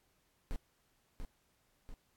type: noise with echo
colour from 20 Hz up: brown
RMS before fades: -36 dBFS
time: 0.51-0.56 s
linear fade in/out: 0 ms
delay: 690 ms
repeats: 2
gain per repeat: -5 dB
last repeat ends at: 1.94 s
effects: pink hiss -75 dBFS RMS until 2.16 s + AAC 64 kbps